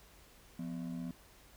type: ring-modulated tone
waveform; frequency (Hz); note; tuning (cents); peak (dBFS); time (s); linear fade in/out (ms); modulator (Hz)
triangle; 211.6; G#3; +33; -33; 0.59-1.11; 2; 38.2
effects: added 50 Hz sine -65 dBFS peak until 1.56 s + pink hiss -61 dBFS RMS until 1.56 s